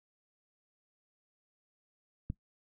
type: click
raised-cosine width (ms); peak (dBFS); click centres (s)
5; -23; 2.301
effects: noise-tail reverb RT60 0.1 s tail -19 dB re dry